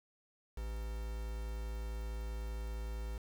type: tone with quantisation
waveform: triangle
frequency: 55.3 Hz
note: A1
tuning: 9 cents sharp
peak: -36 dBFS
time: 0.57-3.18 s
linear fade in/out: 5 ms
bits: 8
effects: none